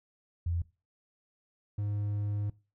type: tone pair in turn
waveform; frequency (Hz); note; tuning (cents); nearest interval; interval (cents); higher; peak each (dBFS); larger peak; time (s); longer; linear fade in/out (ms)
sine / triangle; 85.3 / 103.15; F2 / G#2; -40 / -11; minor third; 329; second; -28; neither; 0.46-0.62 / 1.78-2.5; second; 5
effects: noise-tail reverb RT60 0.3 s tail -20 dB re dry